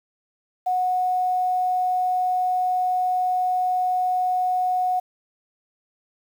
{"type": "tone with quantisation", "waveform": "sine", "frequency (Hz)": 733, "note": "F#5", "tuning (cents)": -16, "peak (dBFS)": -19, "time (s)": [0.66, 5], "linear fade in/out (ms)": 10, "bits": 8, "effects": []}